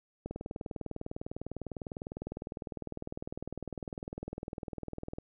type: click train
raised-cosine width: 2 ms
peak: -25 dBFS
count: 99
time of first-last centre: 0.26-5.185 s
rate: 19.9 Hz
effects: none